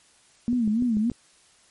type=tone with vibrato; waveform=sine; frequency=228.6 Hz; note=A#3; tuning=34 cents flat; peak=-20 dBFS; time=0.48-1.1 s; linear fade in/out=0 ms; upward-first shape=sine; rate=3.5 Hz; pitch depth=150 cents each way
type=click train; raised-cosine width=3 ms; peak=-24 dBFS; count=5; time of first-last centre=0.53-1.117 s; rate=6.82 Hz
effects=white hiss -58 dBFS RMS until 1.7 s + MP3 48 kbps